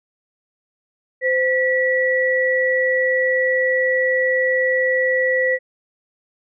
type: tone pair together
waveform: sine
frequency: 515.2 / 1944 Hz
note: C5 / B6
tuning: -27 / -28 cents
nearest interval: octave + major seventh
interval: 2299 cents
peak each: -18 dBFS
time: 1.21-5.59 s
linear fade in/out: 50 ms
effects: none